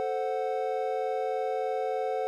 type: chord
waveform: triangle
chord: F# diminished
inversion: first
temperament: equal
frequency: 440 / 523.3 / 740 Hz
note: A4 / C5 / F#5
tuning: 0 / 0 / 0 cents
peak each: -30 dBFS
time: 0-2.27 s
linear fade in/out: 0 ms
effects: none